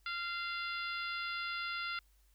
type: harmonic tone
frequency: 692 Hz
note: F5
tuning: 16 cents flat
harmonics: 2 / 3 / 4 / 5 / 6 / 7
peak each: -39 / -43 / -45 / -47 / -49 / -50 dBFS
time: 0.06-1.99 s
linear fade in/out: 2 ms
effects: added 50 Hz sine -65 dBFS peak until 2.34 s + white hiss -74 dBFS RMS until 2.34 s